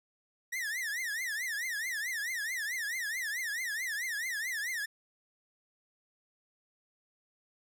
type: tone with vibrato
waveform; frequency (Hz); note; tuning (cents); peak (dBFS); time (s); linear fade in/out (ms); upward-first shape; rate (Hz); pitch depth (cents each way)
45% pulse; 1864.7; A#6; 0; -33; 0.52-4.86; 10; triangle; 4.6; 240
effects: none